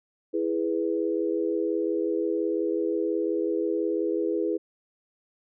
sine chord, E major, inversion none, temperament equal, 329.6 / 415.3 / 493.9 Hz, E4 / G#4 / B4, 0 / 0 / 0 cents, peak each -27 / -28 / -30 dBFS, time 0.33-4.58 s, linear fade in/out 20 ms, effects none

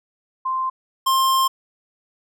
sine / square tone pair in turn, 1044 / 1058 Hz, C6 / C6, -4 / +19 cents, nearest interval unison, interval 23 cents, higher second, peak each -20 / -16 dBFS, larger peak second, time 0.45-0.7 / 1.06-1.48 s, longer second, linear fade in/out 10 ms, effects none

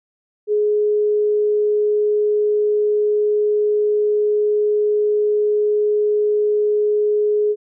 sine tone, 419.6 Hz, G#4, 18 cents sharp, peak -14 dBFS, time 0.47-7.56 s, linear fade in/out 50 ms, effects none

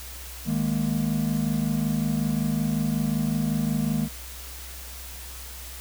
triangle chord, D# suspended fourth, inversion none, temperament equal, 155.56 / 207.7 / 233.1 Hz, D#3 / G#3 / A#3, 0 / 0 / 0 cents, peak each -25 dBFS, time 0.45-4.09 s, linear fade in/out 50 ms, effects added 63 Hz sine -40 dBFS peak until 5.8 s + white hiss -41 dBFS RMS until 5.8 s

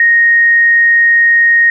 sine tone, 1864.7 Hz, A#6, in tune, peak -5 dBFS, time 0-1.7 s, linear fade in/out 2 ms, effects none

